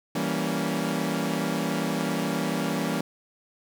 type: chord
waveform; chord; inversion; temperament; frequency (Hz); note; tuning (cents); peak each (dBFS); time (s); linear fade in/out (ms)
sawtooth; E diminished seventh; none; equal with one note detuned; 164.81 / 196 / 233.1 / 280.4; E3 / G3 / Bb3 / Db4; 0 / 0 / 0 / +20; -27; 0.15-3.01; 5
effects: none